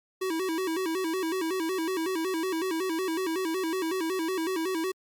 square tone with vibrato, 349.2 Hz, F4, in tune, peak -28 dBFS, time 0.21-4.92 s, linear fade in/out 10 ms, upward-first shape square, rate 5.4 Hz, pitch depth 130 cents each way, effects Opus 48 kbps

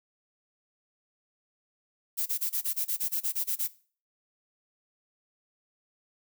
violet noise bursts, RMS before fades -29 dBFS, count 13, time 2.17-3.679 s, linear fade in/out 20 ms, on 93 ms, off 25 ms, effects noise-tail reverb RT60 0.4 s tail -18 dB re dry

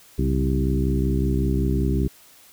harmonic tone with a mistuned harmonic, 65.3 Hz, C2, 3 cents flat, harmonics 1 / 2 / 3 / 4 / 5 / 6, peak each -22 / -25 / -27 / -28 / -29 / -30 dBFS, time 0.18-2.08 s, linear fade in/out 10 ms, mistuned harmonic 2, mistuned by +77 cents, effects white hiss -51 dBFS RMS until 2.52 s

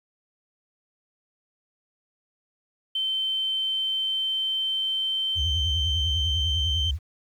sine tone with pitch glide, 3093 to 3111 Hz, G7 to G7, -24 to -14 cents, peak -23 dBFS, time 2.95-6.91 s, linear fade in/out 5 ms, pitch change +10 cents, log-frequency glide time 3.24-6.34 s
sine tone with vibrato, 76.1 Hz, D#2, 38 cents flat, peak -23 dBFS, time 5.35-6.99 s, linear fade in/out 50 ms, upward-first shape sine, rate 10 Hz, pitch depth 280 cents each way
effects tanh soft clip ceiling -17 dBFS + 9-bit

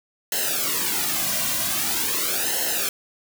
white noise with flanger, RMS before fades -24 dBFS, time 0.32-2.89 s, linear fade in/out 2 ms, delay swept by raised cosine 0.84 to 2.34 ms, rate 0.44 Hz, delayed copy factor -0.9, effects none

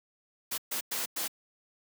white noise bursts at uneven times, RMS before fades -33 dBFS, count 4, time 0.51-0.58 / 0.71-0.81 / 0.91-1.06 / 1.16-1.28 s, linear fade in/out 10 ms, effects high-pass 200 Hz 12 dB/octave

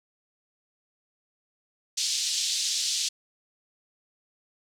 pink band-pass noise, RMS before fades -28 dBFS, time 1.97-3.09 s, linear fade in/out 10 ms, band 3700 to 7200 Hz, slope 24 dB/octave, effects none

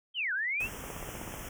sine linear two-way sweep, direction down then up, 3222 to 1444 to 2807 Hz, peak -29 dBFS, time 0.14-0.69 s, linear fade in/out 50 ms, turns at 0.33 s
pink band-stop noise, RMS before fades -42 dBFS, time 0.6-1.49 s, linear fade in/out 5 ms, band 3300 to 5400 Hz, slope 96 dB/octave
click train, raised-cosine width 1 ms, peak -27 dBFS, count 9, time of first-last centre 0.84-1.34 s, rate 16 Hz
effects none

